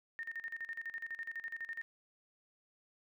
sine tone with tremolo, 1829 Hz, A#6, 33 cents flat, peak -38 dBFS, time 0.19-1.82 s, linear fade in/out 0 ms, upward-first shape square, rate 12 Hz, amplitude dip 80%, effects none

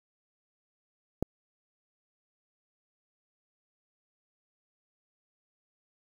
click, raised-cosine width 2 ms, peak -14 dBFS, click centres 1.226 s, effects 8-bit

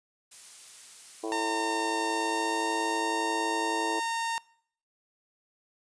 blue noise, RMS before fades -45 dBFS, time 0.31-3 s, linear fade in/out 10 ms
harmonic tone, 110 Hz, A2, in tune, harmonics 3 / 4 / 5 / 6 / 7 / 8 / 9 / 10, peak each -34 / -35 / -43 / -40 / -41 / -52 / -43 / -53 dBFS, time 1.23-4 s, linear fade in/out 10 ms
sawtooth tone with pitch glide, 912 to 918.3 Hz, A#5 to A#5, -38 to -26 cents, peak -25 dBFS, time 1.32-4.38 s, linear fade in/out 0 ms, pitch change +12 cents, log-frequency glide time 2.1-2.71 s
effects noise-tail reverb RT60 0.6 s tail -23 dB re dry + resampled to 22050 Hz

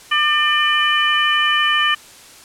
harmonic tone, 599 Hz, D5, 34 cents sharp, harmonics 2 / 3 / 4 / 5, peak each -19 / -18 / -23 / -18 dBFS, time 0.11-1.95 s, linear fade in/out 10 ms, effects white hiss -42 dBFS RMS until 2.44 s + low-pass 10000 Hz 12 dB/octave

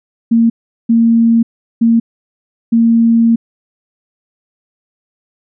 sine tone bursts at uneven times, 230 Hz, A#3, 23 cents flat, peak -6 dBFS, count 4, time 0.31-0.5 / 0.89-1.43 / 1.81-2 / 2.72-3.36 s, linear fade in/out 10 ms, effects none

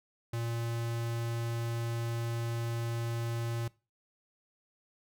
square tone, 116.54 Hz, A#2, in tune, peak -33 dBFS, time 0.33-3.68 s, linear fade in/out 5 ms, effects noise-tail reverb RT60 0.3 s tail -21 dB re dry

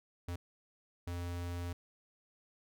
square tone bursts at uneven times, 87.31 Hz, F2, in tune, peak -38 dBFS, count 2, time 0.28-0.36 / 1.07-1.73 s, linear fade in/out 5 ms, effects none

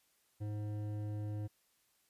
sine tone with hard clipping, 105 Hz, G#2, 19 cents sharp, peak -39 dBFS, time 0.4-1.48 s, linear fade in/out 20 ms, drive 11 dB, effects white hiss -74 dBFS RMS until 2.09 s + resampled to 32000 Hz

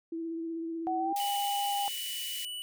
sine tone with vibrato, 329.6 Hz, E4, in tune, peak -33 dBFS, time 0.12-1.13 s, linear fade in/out 5 ms, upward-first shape triangle, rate 16 Hz, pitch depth 25 cents each way
sine tone with pitch glide, 748 to 806.3 Hz, F#5 to G5, +19 to +49 cents, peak -29 dBFS, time 0.87-1.88 s, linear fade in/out 0 ms, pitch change +130 cents, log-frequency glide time 0.98-1.16 s
white high-pass noise, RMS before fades -40 dBFS, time 1.16-2.45 s, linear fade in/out 2 ms, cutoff 1800 Hz, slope 96 dB/octave
square tone, 2960 Hz, F#7, in tune, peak -37 dBFS, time 1.2-2.62 s, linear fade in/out 0 ms
effects none

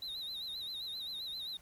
triangle tone with vibrato, 3877 Hz, B7, 33 cents flat, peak -38 dBFS, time 0.02-1.57 s, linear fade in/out 2 ms, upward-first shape sine, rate 7.6 Hz, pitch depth 100 cents each way, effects pink hiss -63 dBFS RMS until 1.61 s

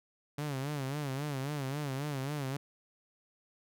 sawtooth tone with vibrato, 140.6 Hz, C#3, 25 cents sharp, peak -30 dBFS, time 0.38-2.57 s, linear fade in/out 5 ms, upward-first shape sine, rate 3.7 Hz, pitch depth 120 cents each way, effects none

